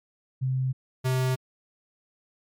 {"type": "tone pair in turn", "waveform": ["sine", "square"], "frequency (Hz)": [130.4, 129.2], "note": ["C3", "C3"], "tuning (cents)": [-5, -21], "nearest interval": "unison", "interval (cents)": 16, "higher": "first", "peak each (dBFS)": -23, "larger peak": "neither", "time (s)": [[0.41, 0.73], [1.04, 1.36]], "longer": "neither", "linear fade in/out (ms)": 20, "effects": ["MP3 96 kbps"]}